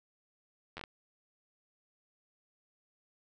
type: slowing click train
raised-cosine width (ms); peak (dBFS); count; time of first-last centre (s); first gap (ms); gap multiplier
0.3; -26; 5; 0.77-0.838; 10; 1.37
effects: none